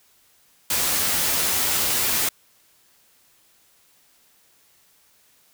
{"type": "noise with comb filter", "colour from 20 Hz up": "white", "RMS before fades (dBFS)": -22, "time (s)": [0.7, 2.29], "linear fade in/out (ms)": 5, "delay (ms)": 12, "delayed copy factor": 0.5, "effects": ["white hiss -59 dBFS RMS until 5.53 s"]}